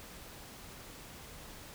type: silence
effects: pink hiss -50 dBFS RMS until 1.74 s